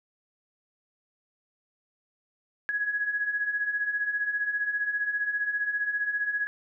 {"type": "beating tone pair", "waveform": "sine", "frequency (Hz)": [1660, 1675], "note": ["G#6", "G#6"], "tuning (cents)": [-1, 14], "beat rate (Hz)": 15, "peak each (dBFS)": [-33, -27], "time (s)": [2.69, 6.47], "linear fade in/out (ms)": 0, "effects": []}